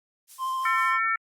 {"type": "noise with tremolo", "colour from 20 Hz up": "violet", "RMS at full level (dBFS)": -39, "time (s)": [0.27, 0.95], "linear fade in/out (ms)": 50, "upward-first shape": "triangle", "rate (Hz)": 5.9, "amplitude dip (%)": 40}
{"type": "tone with vibrato", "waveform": "triangle", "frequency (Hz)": 1046.5, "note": "C6", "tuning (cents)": 0, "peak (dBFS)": -24, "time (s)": [0.38, 1], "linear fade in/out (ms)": 50, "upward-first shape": "sine", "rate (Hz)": 13, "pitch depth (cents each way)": 12}
{"type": "harmonic tone", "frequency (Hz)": 448.8, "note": "A4", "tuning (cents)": 34, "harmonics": [3, 4, 5], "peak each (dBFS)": [-25, -27, -29], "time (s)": [0.65, 1.16], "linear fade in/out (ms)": 5}
{"effects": ["low-pass 10000 Hz 12 dB/octave", "Opus 48 kbps"]}